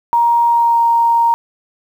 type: tone with pitch glide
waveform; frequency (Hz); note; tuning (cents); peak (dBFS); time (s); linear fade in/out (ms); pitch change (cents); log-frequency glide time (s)
sine; 940 to 931.4; A#5 to A#5; +14 to -2; -9; 0.13-1.34; 0; -16; 0.48-0.79
effects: 7-bit